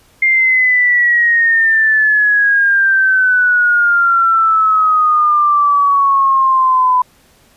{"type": "exponential sweep", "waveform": "sine", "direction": "down", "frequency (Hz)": [2115, 998], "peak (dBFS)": -8, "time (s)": [0.22, 7.02], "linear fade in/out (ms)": 5, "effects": ["pink hiss -50 dBFS RMS until 7.56 s", "resampled to 32000 Hz"]}